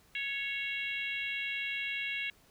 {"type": "harmonic tone with a mistuned harmonic", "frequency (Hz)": 551, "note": "C#5", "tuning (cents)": -11, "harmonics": [3, 4, 5, 6, 7], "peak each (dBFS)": [-42, -36, -38, -43, -49], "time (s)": [0.15, 2.3], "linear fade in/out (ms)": 2, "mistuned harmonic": 3, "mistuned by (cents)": 24, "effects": ["pink hiss -64 dBFS RMS until 2.5 s"]}